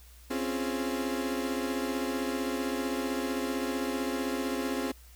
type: chord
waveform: 35% pulse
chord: Db major seventh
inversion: third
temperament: equal with one note detuned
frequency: 261.6 / 277.2 / 345 / 415.3 Hz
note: C4 / Db4 / F4 / Ab4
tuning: 0 / 0 / -21 / 0 cents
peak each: -31 / -35 / -36 / -35 dBFS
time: 0.3-4.92 s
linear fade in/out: 10 ms
effects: added 60 Hz sine -51 dBFS peak until 5.15 s + white hiss -58 dBFS RMS until 5.15 s